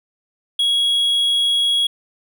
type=tone; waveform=triangle; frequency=3322 Hz; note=G#7; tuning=in tune; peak=-13 dBFS; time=0.59-1.87 s; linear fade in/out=5 ms; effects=none